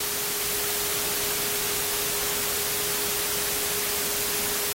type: tone in noise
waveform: sine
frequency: 412.5 Hz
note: G#4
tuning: 12 cents flat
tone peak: -38 dBFS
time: 0-4.73 s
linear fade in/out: 5 ms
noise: white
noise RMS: -27 dBFS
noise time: 0-4.73 s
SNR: -14 dB
effects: AAC 48 kbps